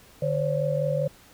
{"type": "tone cluster", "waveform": "sine", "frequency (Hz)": [148.7, 522, 567], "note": ["D3", "C5", "C#5"], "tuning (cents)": [22, -4, 39], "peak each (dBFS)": -27, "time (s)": [0.22, 1.08], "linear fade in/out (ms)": 5, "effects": ["pink hiss -53 dBFS RMS until 1.33 s"]}